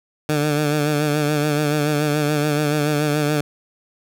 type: tone with vibrato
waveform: 15% pulse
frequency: 149 Hz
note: D3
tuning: 25 cents sharp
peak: -11 dBFS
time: 0.29-3.41 s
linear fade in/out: 2 ms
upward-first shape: sine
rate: 7 Hz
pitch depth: 44 cents each way
effects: none